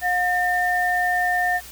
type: tone pair together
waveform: sine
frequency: 718.4 / 1805 Hz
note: F5 / A6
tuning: +49 / +44 cents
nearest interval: octave + major third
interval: 1595 cents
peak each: -21 dBFS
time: 0.01-1.61 s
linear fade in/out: 50 ms
effects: added 60 Hz sine -46 dBFS peak until 1.71 s + white hiss -41 dBFS RMS until 1.71 s